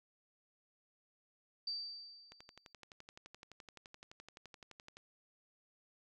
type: tone with exponential decay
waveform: sine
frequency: 4645 Hz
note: D8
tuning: 20 cents flat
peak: -36 dBFS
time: 1.67-2.73 s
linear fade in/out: 5 ms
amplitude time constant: 230 ms
type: click train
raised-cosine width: 0.2 ms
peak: -35 dBFS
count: 32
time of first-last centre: 2.32-4.97 s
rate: 11.7 Hz
effects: none